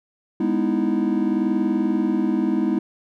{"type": "chord", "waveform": "triangle", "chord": "E major seventh", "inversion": "first", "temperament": "just", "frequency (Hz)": [206, 247.2, 309, 329.6], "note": ["G#3", "B3", "D#4", "E4"], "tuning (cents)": [-14, 2, -12, 0], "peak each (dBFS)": -22, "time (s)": [0.4, 2.79], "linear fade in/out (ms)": 5, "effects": []}